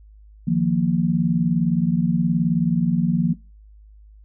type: chord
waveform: sine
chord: Eb suspended second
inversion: none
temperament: equal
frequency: 155.56 / 174.61 / 233.1 Hz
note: Eb3 / F3 / Bb3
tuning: 0 / 0 / 0 cents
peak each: -23 / -19 / -22 dBFS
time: 0.47-3.34 s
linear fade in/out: 10 ms
effects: noise-tail reverb RT60 0.3 s tail -21 dB re dry + added 52 Hz sine -44 dBFS peak until 4.24 s